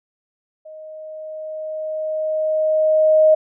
sine tone with level ramp, 624 Hz, D#5, 5 cents sharp, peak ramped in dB -35 to -8 dBFS, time 0.65-3.35 s, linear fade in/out 10 ms, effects none

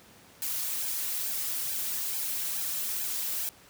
blue noise with flanger, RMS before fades -32 dBFS, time 0.42-3.49 s, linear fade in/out 0 ms, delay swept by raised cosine 1.2 to 4.2 ms, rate 2.3 Hz, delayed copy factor +0.8, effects pink hiss -55 dBFS RMS until 3.69 s + high-pass 80 Hz 12 dB/octave

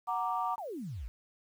sine chord, Gb augmented, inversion none, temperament equal, 740 / 932.3 / 1174.7 Hz, Gb5 / Bb5 / D6, 0 / 0 / 0 cents, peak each -34 dBFS, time 0.07-0.56 s, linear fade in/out 20 ms
sine exponential sweep, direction down, 928 to 49 Hz, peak -37 dBFS, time 0.58-1.08 s, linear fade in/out 0 ms
effects tanh soft clip ceiling -20 dBFS + 10-bit

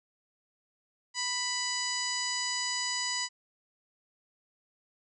harmonic tone, 990 Hz, B5, 4 cents sharp, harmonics 1 / 2 / 3 / 4 / 5 / 6 / 7 / 8, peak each -39 / -37 / -41 / -41 / -34 / -42 / -38 / -42 dBFS, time 1.14-3.29 s, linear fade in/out 50 ms, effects none

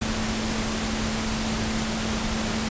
sine tone in noise, 220 Hz, A3, in tune, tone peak -28 dBFS, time 0.01-2.69 s, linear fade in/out 10 ms, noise pink, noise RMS -28 dBFS, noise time 0.01-2.69 s, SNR -3 dB, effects resampled to 16000 Hz

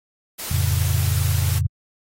white noise, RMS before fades -30 dBFS, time 0.38-1.6 s, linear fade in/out 20 ms
sine chord, F augmented, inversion none, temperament equal with one note detuned, 87.31 / 110 / 139.64 Hz, F2 / A2 / C#3, 0 / 0 / +13 cents, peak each -20 / -23 / -24 dBFS, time 0.51-1.67 s, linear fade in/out 5 ms
effects AAC 48 kbps

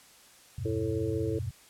sine chord, E minor, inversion none, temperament equal, 82.41 / 98 / 123.47 Hz, E2 / G2 / B2, 0 / 0 / 0 cents, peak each -39 / -35 / -35 dBFS, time 0.58-1.51 s, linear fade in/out 5 ms
harmonic tone, 110 Hz, A2, in tune, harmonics 3 / 4 / 5, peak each -33 / -32 / -41 dBFS, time 0.65-1.39 s, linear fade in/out 5 ms
effects white hiss -56 dBFS RMS until 1.69 s + low-pass 11000 Hz 12 dB/octave

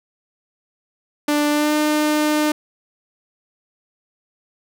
sawtooth tone with pitch glide, 295.1 to 302.3 Hz, D4 to D#4, +8 to -50 cents, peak -12 dBFS, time 1.28-2.52 s, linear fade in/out 5 ms, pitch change +42 cents, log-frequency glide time 1.5-1.76 s, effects none

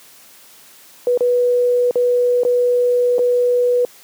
sine tone with dropouts, 490.1 Hz, B4, 13 cents flat, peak -12 dBFS, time 1.07-3.85 s, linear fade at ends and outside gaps 1 ms, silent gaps 1.175-1.207 / 1.91-1.956 / 2.434-2.45 / 3.183-3.191 s, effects white hiss -45 dBFS RMS until 4.03 s + high-pass 150 Hz 12 dB/octave

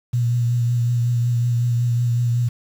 sine tone with vibrato, 120 Hz, B2, 49 cents flat, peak -16 dBFS, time 0.13-2.49 s, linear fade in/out 10 ms, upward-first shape triangle, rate 5.4 Hz, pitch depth 29 cents each way, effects 7-bit

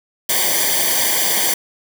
white noise with comb filter, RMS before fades -17 dBFS, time 0.29-1.54 s, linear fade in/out 5 ms, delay 0.75 ms, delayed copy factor -0.9, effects none

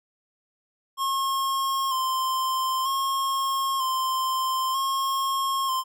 square tone with vibrato, 1062 Hz, C6, 25 cents sharp, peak -24 dBFS, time 0.97-5.84 s, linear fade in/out 50 ms, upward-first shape square, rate 0.53 Hz, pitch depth 29 cents each way, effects none

